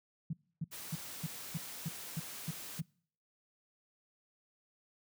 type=tone bursts; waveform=sine; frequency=160.3 Hz; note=E3; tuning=48 cents flat; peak=-33 dBFS; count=9; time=0.3-2.819 s; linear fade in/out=5 ms; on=31 ms; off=280 ms
type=noise; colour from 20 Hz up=white; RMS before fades=-46 dBFS; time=0.71-2.81 s; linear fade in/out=20 ms
effects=noise-tail reverb RT60 0.6 s tail -26 dB re dry + high-pass 80 Hz 12 dB/octave